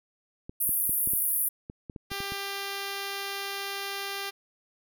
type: clicks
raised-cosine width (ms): 3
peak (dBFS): -26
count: 11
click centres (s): 0.495 / 0.692 / 0.894 / 1.074 / 1.135 / 1.699 / 1.898 / 1.962 / 2.117 / 2.204 / 2.321
type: band-pass noise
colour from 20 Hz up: pink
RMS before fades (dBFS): -27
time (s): 0.6-1.49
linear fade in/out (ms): 10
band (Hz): 10000 to 16000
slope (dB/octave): 96
type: tone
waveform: 5% pulse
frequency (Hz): 396.5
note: G4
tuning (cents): +20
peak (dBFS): -21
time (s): 2.1-4.31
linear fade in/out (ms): 20
effects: none